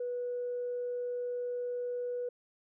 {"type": "tone", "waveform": "sine", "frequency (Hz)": 489.6, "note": "B4", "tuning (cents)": -15, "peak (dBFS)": -32, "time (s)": [0, 2.29], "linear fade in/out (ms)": 5, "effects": ["tanh soft clip ceiling -28 dBFS"]}